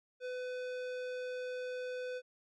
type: tone with tanh clipping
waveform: sine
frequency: 502 Hz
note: B4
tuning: 28 cents sharp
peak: -40 dBFS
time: 0.2-2.22 s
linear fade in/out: 50 ms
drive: 17 dB
effects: none